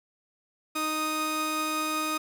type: tone pair together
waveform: sawtooth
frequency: 309.8 / 1244.5 Hz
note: D#4 / D#6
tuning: -7 / 0 cents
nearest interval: 2 octaves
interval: 2407 cents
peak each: -28 / -25 dBFS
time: 0.75-2.18 s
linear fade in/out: 10 ms
effects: none